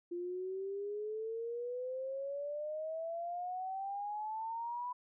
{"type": "exponential sweep", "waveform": "sine", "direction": "up", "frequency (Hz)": [345.6, 995], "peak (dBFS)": -37, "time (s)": [0.11, 4.93], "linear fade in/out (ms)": 10, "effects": []}